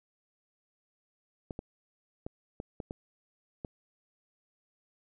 clicks, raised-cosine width 2 ms, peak -24 dBFS, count 7, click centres 1.508 / 1.591 / 2.265 / 2.601 / 2.802 / 2.909 / 3.648 s, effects none

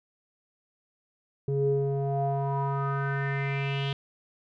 square tone with low-pass filter sweep, 138.59 Hz, C#3, in tune, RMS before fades -28 dBFS, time 1.48-3.93 s, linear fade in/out 2 ms, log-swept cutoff 350 to 3300 Hz, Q 5.6, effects none

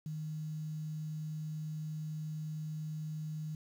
sine tone with quantisation, 154.8 Hz, D#3, 9 cents flat, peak -37 dBFS, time 0.06-3.55 s, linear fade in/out 2 ms, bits 10, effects none

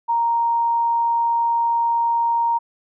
sine tone, 932.3 Hz, A#5, in tune, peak -16 dBFS, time 0.08-2.59 s, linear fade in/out 20 ms, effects none

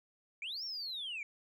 sine linear two-way sweep, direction up then down, 2241 to 5588 to 2241 Hz, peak -37 dBFS, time 0.42-1.23 s, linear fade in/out 2 ms, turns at 0.64 s, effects tanh soft clip ceiling -35 dBFS

